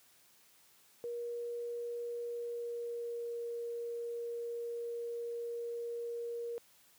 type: tone with pitch glide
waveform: sine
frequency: 475.1 to 470.7 Hz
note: A#4 to A#4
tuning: +33 to +17 cents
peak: -37 dBFS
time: 1.04-6.58 s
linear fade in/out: 0 ms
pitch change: -16 cents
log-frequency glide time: 2.17-3.39 s
effects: white hiss -65 dBFS RMS until 6.98 s + high-pass 80 Hz 12 dB/octave